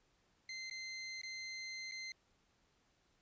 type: tone with dropouts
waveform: 25% pulse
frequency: 2075 Hz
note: C7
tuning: 15 cents flat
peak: -40 dBFS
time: 0.49-2.12 s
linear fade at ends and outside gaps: 2 ms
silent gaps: 0.699-0.71 / 1.216-1.233 / 1.913-1.919 s
effects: pink hiss -75 dBFS RMS until 3.21 s + resampled to 16000 Hz